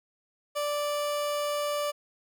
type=tone; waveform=30% pulse; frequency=586 Hz; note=D5; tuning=4 cents flat; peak=-25 dBFS; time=0.55-1.92 s; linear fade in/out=20 ms; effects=none